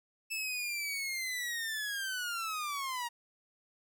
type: linear sweep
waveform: sawtooth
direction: down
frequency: 2637 to 932.3 Hz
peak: -31 dBFS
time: 0.3-3.09 s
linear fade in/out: 20 ms
effects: none